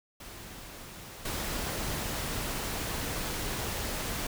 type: noise with level steps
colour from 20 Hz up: pink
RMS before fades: -45 / -34 dBFS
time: 0.2-4.27 s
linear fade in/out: 5 ms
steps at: 1.25 s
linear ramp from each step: 5 ms
effects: none